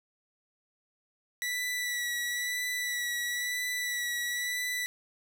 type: tone with vibrato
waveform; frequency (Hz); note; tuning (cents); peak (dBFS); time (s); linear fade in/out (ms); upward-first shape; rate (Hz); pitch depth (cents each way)
sawtooth; 1957; B6; -16; -27; 1.42-4.86; 0; sine; 1; 23
effects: none